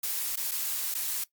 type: noise with dropouts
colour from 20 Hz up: blue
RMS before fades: -31 dBFS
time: 0.03-1.24 s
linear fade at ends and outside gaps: 5 ms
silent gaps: 0.358-0.371 / 0.512-0.516 / 0.942-0.949 s
effects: noise-tail reverb RT60 0.1 s tail -18 dB re dry + Opus 48 kbps